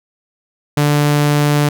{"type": "tone", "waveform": "sawtooth", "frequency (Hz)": 146.83, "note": "D3", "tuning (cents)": 0, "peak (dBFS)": -7, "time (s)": [0.77, 1.69], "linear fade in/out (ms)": 5, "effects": []}